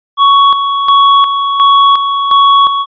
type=tone with tremolo; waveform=square; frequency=1116 Hz; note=C#6; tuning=11 cents sharp; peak=-4 dBFS; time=0.17-2.86 s; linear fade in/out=50 ms; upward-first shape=square; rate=1.4 Hz; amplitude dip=55%; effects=resampled to 11025 Hz